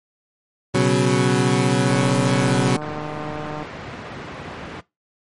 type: chord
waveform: 20% pulse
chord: B suspended second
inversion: none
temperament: equal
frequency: 123.47 / 138.59 / 185 Hz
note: B2 / C#3 / F#3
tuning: 0 / 0 / 0 cents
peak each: -15 dBFS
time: 0.74-2.77 s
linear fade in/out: 10 ms
type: click train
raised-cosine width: 1 ms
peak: -17 dBFS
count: 262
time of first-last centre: 1.9-3.628 s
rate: 151 Hz
type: band-pass noise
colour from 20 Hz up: pink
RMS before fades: -34 dBFS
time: 2.81-4.81 s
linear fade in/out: 10 ms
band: 110 to 2300 Hz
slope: 12 dB/octave
effects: noise-tail reverb RT60 0.2 s tail -19 dB re dry + MP3 48 kbps